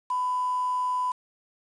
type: tone with quantisation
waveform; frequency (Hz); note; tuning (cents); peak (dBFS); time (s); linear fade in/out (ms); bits
sine; 1000; B5; +21; -24; 0.1-1.12; 5; 7
effects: resampled to 22050 Hz